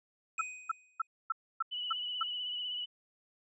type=tone with exponential decay; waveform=square; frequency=2500 Hz; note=D#7; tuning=8 cents sharp; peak=-36 dBFS; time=0.38-1.07 s; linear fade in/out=2 ms; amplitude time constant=150 ms
type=tone bursts; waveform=sine; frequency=1328 Hz; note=E6; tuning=12 cents sharp; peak=-28 dBFS; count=7; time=0.39-2.231 s; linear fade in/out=5 ms; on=23 ms; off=280 ms
type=tone with vibrato; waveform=sine; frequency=2960 Hz; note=F#7; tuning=in tune; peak=-35 dBFS; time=1.71-2.86 s; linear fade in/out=20 ms; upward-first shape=sine; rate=16 Hz; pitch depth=35 cents each way
effects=resampled to 24000 Hz